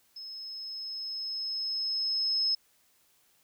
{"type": "tone with level ramp", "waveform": "sine", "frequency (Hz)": 5180, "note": "E8", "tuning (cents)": -31, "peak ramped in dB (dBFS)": [-40, -24], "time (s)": [0.16, 2.55], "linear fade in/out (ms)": 5, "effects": ["white hiss -67 dBFS RMS until 3.43 s"]}